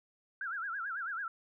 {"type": "tone with vibrato", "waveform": "sine", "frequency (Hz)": 1480, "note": "F#6", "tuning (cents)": 0, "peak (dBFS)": -35, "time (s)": [0.41, 1.28], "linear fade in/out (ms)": 2, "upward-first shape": "sine", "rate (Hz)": 9.1, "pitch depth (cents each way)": 200, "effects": []}